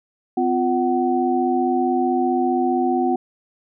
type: tone cluster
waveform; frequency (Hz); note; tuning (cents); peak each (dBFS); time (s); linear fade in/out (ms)
sine; 254.8 / 350.2 / 750; C4 / F4 / F#5; -46 / +5 / +23; -21; 0.37-3.16; 5
effects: none